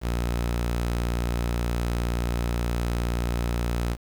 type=tone; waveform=sawtooth; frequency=59 Hz; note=A#1; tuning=22 cents sharp; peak=-20 dBFS; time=0.01-3.97 s; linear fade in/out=50 ms; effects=8-bit